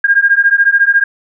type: beating tone pair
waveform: sine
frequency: 1610 / 1624 Hz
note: G6 / G#6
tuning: +46 / -39 cents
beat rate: 14 Hz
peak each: -10 dBFS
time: 0.04-1.04 s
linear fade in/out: 5 ms
effects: none

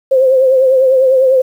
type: tone with vibrato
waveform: sine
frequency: 523.3 Hz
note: C5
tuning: in tune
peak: -6 dBFS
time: 0.11-1.42 s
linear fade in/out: 10 ms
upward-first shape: triangle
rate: 10 Hz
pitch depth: 59 cents each way
effects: 7-bit

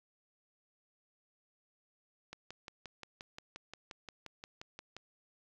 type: click train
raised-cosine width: 0.2 ms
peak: -28 dBFS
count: 16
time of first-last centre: 2.33-4.966 s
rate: 5.69 Hz
effects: low-pass 7000 Hz 12 dB/octave + 10-bit

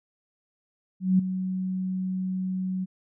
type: tone with ADSR envelope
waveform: sine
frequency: 186.4 Hz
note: F#3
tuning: 13 cents sharp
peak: -15 dBFS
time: 1-2.86 s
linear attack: 190 ms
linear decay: 7 ms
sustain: -11 dB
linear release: 27 ms
effects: none

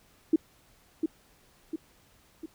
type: tone with echo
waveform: sine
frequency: 320 Hz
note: D#4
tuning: 49 cents sharp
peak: -17 dBFS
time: 0.33-0.36 s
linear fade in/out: 5 ms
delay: 700 ms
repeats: 3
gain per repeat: -6 dB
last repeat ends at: 2.46 s
effects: pink hiss -62 dBFS RMS until 2.54 s

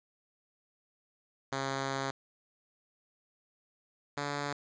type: tone pair in turn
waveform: 5% pulse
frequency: 135.7 / 143.77 Hz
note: C#3 / D3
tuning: -36 / -36 cents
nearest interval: minor second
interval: 100 cents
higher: second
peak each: -21 / -22 dBFS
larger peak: first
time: 1.52-2.11 / 4.17-4.53 s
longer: first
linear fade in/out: 5 ms
effects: resampled to 16000 Hz + 9-bit

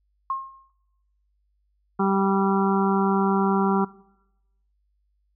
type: tone with exponential decay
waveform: sine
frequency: 1072 Hz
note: C6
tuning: 42 cents sharp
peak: -21 dBFS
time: 0.3-0.7 s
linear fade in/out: 2 ms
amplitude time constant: 85 ms
type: harmonic tone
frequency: 195.1 Hz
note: G3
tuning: 8 cents flat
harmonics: 1 / 2 / 4 / 5 / 6 / 7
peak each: -22 / -25 / -28 / -29 / -30 / -30 dBFS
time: 1.99-3.85 s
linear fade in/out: 10 ms
effects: noise-tail reverb RT60 0.9 s tail -21 dB re dry + added 50 Hz sine -66 dBFS peak until 5.35 s

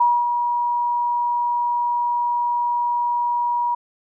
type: tone with ADSR envelope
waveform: sine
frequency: 960 Hz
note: B5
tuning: 49 cents flat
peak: -12 dBFS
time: 0-3.75 s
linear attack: 8 ms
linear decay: 240 ms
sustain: -6 dB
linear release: 8 ms
effects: none

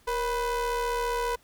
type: ring-modulated tone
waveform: square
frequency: 254.8 Hz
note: C4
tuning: 46 cents flat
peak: -24 dBFS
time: 0.07-1.36 s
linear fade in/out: 10 ms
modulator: 727 Hz
effects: pink hiss -61 dBFS RMS until 1.43 s

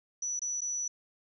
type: tone with dropouts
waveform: sine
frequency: 5920 Hz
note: F#8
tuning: in tune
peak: -31 dBFS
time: 0.22-0.88 s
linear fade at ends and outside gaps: 5 ms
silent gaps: 0.394-0.417 / 0.608-0.616 s
effects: none

